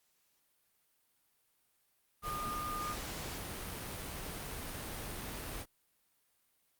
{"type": "tone in noise", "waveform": "sine", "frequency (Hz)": 1217, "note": "D#6", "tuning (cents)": -39, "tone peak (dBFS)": -37, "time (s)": [2.22, 2.96], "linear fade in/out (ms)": 50, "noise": "pink", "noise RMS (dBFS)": -42, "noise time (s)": [2.22, 5.66], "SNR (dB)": 2, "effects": ["white hiss -75 dBFS RMS until 6.79 s", "Opus 48 kbps"]}